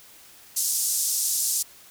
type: band-pass noise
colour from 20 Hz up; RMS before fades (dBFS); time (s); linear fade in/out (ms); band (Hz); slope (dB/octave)
pink; -25; 0.56-1.63; 10; 5900 to 13000; 24
effects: white hiss -50 dBFS RMS until 1.9 s